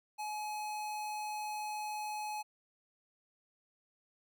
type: tone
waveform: square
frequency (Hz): 847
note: G#5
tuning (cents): +34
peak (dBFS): -38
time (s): 0.18-2.43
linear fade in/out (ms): 20
effects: none